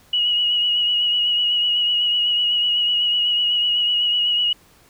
sine tone with vibrato, 2908 Hz, F#7, 31 cents flat, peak -16 dBFS, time 0.13-4.53 s, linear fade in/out 5 ms, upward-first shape sine, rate 8 Hz, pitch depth 26 cents each way, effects pink hiss -53 dBFS RMS until 4.89 s

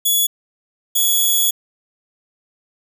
5% pulse tone pair in turn, 3400 / 3381 Hz, G#7 / G#7, +40 / +30 cents, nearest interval unison, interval 10 cents, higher first, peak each -6 dBFS, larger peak neither, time 0.05-0.27 / 0.95-1.51 s, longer second, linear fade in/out 10 ms, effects none

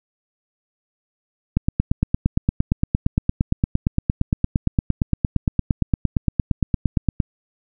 click train, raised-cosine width 5 ms, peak -4 dBFS, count 50, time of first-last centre 1.57-7.202 s, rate 8.7 Hz, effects none

